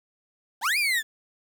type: linear two-way sweep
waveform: 35% pulse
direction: up then down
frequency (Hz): 691 to 2489 to 1694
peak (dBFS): -20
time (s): 0.61-1.03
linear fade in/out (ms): 50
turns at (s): 0.78
effects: 9-bit